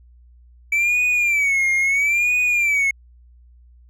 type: tone with vibrato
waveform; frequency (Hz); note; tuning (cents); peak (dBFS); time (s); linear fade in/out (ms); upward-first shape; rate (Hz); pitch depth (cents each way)
triangle; 2298; D7; -38; -14; 0.72-2.91; 5; sine; 0.75; 130
effects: added 60 Hz sine -46 dBFS peak until 3.89 s